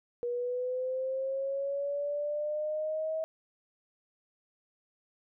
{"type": "linear sweep", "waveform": "sine", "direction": "up", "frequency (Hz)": [479.1, 641], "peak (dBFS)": -30, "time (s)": [0.23, 3.24], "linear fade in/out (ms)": 0, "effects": []}